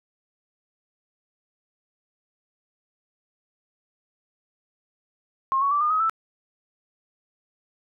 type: tone with pitch steps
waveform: sine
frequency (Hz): 1070 / 1116.1 / 1164.2 / 1214.3 / 1266.6 / 1321.1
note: C6 / C#6 / D6 / D#6 / D#6 / E6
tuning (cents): +38 / +11 / -15 / -43 / +30 / +3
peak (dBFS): -19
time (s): 5.52-6.096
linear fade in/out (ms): 0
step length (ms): 96
effects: none